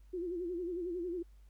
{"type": "tone with vibrato", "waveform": "sine", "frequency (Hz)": 351.6, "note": "F4", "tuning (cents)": 12, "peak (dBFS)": -35, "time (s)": [0.13, 1.23], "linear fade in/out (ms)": 10, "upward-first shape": "sine", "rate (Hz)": 11, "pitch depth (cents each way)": 90, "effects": ["added 50 Hz sine -55 dBFS peak until 1.49 s", "pink hiss -75 dBFS RMS until 1.49 s"]}